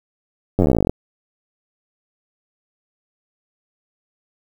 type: slowing click train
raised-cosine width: 2 ms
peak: -3 dBFS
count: 20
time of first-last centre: 0.59-0.895 s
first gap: 10 ms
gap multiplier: 1.05
effects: 7-bit